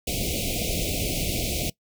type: band-stop noise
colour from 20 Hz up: pink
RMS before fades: -27 dBFS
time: 0.07-1.7 s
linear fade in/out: 5 ms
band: 720 to 2200 Hz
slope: 96 dB/octave
effects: noise-tail reverb RT60 0.1 s tail -21 dB re dry